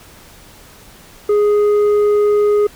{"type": "tone with tanh clipping", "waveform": "sine", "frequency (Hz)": 415.3, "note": "G#4", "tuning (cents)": 0, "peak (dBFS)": -11, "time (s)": [1.29, 2.67], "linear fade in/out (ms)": 5, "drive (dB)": 5, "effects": ["pink hiss -42 dBFS RMS until 2.75 s"]}